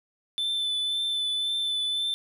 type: tone with vibrato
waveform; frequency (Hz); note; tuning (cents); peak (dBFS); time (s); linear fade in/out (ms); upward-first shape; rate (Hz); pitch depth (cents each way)
triangle; 3520; A7; 0; -24; 0.38-2.14; 0; triangle; 1.9; 21
effects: none